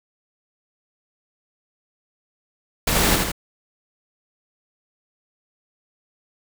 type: noise with echo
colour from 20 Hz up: pink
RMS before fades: -20 dBFS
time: 2.87-3.16 s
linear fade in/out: 5 ms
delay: 79 ms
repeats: 2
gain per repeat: -3 dB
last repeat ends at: 3.318 s
effects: none